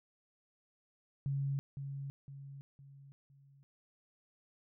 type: tone with echo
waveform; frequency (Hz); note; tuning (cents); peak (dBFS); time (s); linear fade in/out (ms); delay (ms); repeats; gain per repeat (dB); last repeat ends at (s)
sine; 138.59; C#3; 0; -32; 1.26-1.59; 0; 510; 4; -7; 3.63
effects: none